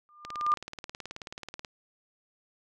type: tone with exponential growth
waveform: sine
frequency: 1200 Hz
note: D6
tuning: 37 cents sharp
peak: -19 dBFS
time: 0.09-0.54 s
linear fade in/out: 0 ms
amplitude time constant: 97 ms
type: click train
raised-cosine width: 0.2 ms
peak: -22 dBFS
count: 27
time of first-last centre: 0.25-1.648 s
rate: 18.6 Hz
effects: none